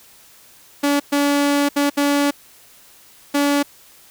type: tone bursts at uneven times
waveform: sawtooth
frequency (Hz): 285.9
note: D4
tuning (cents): -46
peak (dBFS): -11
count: 5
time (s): 0.83-1 / 1.12-1.69 / 1.76-1.9 / 1.97-2.31 / 3.34-3.63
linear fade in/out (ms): 10
effects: white hiss -48 dBFS RMS until 4.1 s